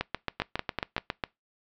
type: two click trains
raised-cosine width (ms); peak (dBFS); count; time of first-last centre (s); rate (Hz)
0.3; -12 / -12; 4 / 10; 0.4-0.98 / 0.01-1.238; 5.17 / 7.33
effects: noise-tail reverb RT60 0.2 s tail -23 dB re dry + low-pass 5000 Hz 12 dB/octave